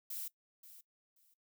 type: noise with echo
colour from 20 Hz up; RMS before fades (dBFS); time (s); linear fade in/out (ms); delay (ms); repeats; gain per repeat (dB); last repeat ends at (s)
violet; -42; 0.1-0.28; 5; 530; 2; -14; 1.34
effects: noise-tail reverb RT60 0.1 s tail -19 dB re dry